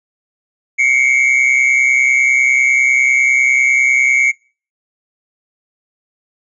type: tone pair together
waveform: triangle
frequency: 2152 / 2282 Hz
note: C7 / C#7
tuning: +48 / +50 cents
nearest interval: minor second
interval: 102 cents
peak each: -11 dBFS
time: 0.78-4.32 s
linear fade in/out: 20 ms
effects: noise-tail reverb RT60 0.4 s tail -24 dB re dry + resampled to 22050 Hz